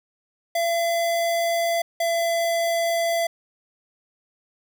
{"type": "tone pair in turn", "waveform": "square", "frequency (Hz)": [677, 673.9], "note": ["E5", "E5"], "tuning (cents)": [46, 38], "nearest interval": "unison", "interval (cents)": 8, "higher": "first", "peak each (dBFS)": -21, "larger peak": "neither", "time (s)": [[0.55, 1.82], [2, 3.27]], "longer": "neither", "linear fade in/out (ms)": 5, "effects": []}